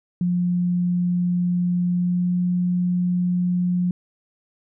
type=tone with pitch glide; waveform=sine; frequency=177.2 to 178.54 Hz; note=F3 to F3; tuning=+25 to +38 cents; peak=-18 dBFS; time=0.21-3.91 s; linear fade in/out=2 ms; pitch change=+13 cents; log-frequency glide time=1.89-2.36 s; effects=none